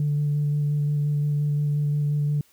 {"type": "tone with vibrato", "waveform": "sine", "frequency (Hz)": 146.83, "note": "D3", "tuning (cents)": 0, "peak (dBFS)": -19, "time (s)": [0, 2.41], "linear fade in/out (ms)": 2, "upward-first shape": "square", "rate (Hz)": 5.7, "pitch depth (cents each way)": 10, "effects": ["tanh soft clip ceiling -17 dBFS", "white hiss -60 dBFS RMS until 2.52 s"]}